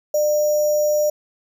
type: tone with sample-and-hold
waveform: sine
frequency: 599 Hz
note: D5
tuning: 34 cents sharp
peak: -15 dBFS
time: 0.14-1.1 s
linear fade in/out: 5 ms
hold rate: 6300 Hz
effects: none